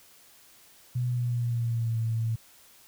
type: tone with pitch glide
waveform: sine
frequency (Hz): 123.47 to 113.22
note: B2 to A2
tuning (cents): 0 to +50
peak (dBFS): -25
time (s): 0.95-2.36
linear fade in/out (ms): 10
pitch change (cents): -150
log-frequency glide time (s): 1.08-2.01
effects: white hiss -56 dBFS RMS until 2.87 s